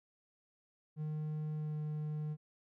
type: tone with pitch glide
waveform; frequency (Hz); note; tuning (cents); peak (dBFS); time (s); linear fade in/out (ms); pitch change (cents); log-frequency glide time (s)
triangle; 153.3 to 151.98; D#3 to D#3; -25 to -40; -34; 0.96-2.37; 50; -15; 1.55-1.76
effects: none